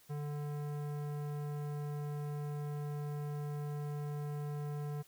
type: tone with tanh clipping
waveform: sine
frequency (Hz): 146.83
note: D3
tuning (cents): 0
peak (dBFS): -39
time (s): 0.09-5.03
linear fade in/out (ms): 20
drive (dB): 17
effects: white hiss -64 dBFS RMS until 5.07 s